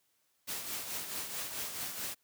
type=noise with tremolo; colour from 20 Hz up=white; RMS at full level=-37 dBFS; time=0.47-2.15 s; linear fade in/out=20 ms; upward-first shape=triangle; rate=4.6 Hz; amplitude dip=55%; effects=white hiss -75 dBFS RMS until 2.23 s + high-pass 60 Hz 12 dB/octave